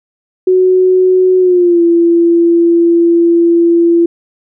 sine tone with pitch glide, 370 to 339.3 Hz, F#4 to F4, 0 to -50 cents, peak -5 dBFS, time 0.47-4.06 s, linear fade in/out 5 ms, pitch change -150 cents, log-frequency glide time 1.39-1.82 s, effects none

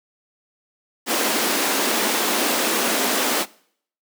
pink high-pass noise, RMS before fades -21 dBFS, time 1.06-3.46 s, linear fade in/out 50 ms, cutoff 220 Hz, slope 48 dB/octave, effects noise-tail reverb RT60 0.6 s tail -22 dB re dry

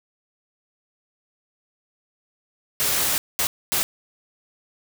white noise bursts at uneven times, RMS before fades -22 dBFS, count 3, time 2.8-3.18 / 3.39-3.47 / 3.72-3.83 s, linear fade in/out 0 ms, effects none

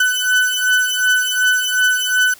35% pulse beating tone pair, 1500 / 1502.7 Hz, F#6 / F#6, +23 / +26 cents, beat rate 2.7 Hz, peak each -15 dBFS, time 0-2.34 s, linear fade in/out 5 ms, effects white hiss -44 dBFS RMS until 2.39 s

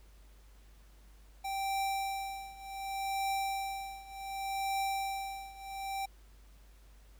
square tone with tremolo, 782 Hz, G5, 4 cents flat, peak -31 dBFS, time 1.44-6.06 s, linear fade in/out 10 ms, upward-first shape triangle, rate 0.67 Hz, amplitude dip 90%, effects added 50 Hz sine -55 dBFS peak until 7.19 s + pink hiss -66 dBFS RMS until 7.19 s

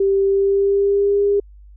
sine tone with pitch glide, 392 to 404.4 Hz, G4 to G#4, 0 to -46 cents, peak -13 dBFS, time 0-1.4 s, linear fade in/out 5 ms, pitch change +54 cents, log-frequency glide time 0.25-1.22 s, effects added 50 Hz sine -40 dBFS peak until 1.76 s

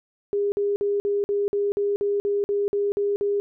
sine tone bursts, 405.8 Hz, G#4, 40 cents flat, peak -20 dBFS, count 13, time 0.33-3.4 s, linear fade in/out 0 ms, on 190 ms, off 50 ms, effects none

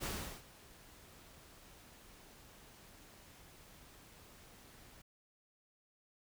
pink noise with ADSR envelope, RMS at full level -39 dBFS, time 0-5.02 s, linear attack 37 ms, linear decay 380 ms, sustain -20 dB, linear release 8 ms, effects none

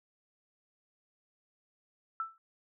sine tone with exponential decay, 1326 Hz, E6, 10 cents sharp, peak -29 dBFS, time 2.2-2.38 s, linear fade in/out 1 ms, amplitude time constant 39 ms, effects none

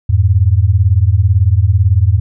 sine beating tone pair, 86.4 / 104.4 Hz, F2 / G#2, -18 / +10 cents, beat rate 18 Hz, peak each -10 dBFS, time 0.09-2.2 s, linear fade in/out 10 ms, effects none

